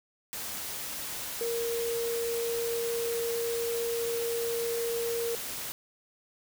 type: tone in noise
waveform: sine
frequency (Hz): 466.2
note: A#4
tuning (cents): 0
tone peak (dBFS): -29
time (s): 1.41-5.35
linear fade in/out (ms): 0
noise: white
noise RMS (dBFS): -37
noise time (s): 0.33-5.72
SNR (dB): +5
effects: none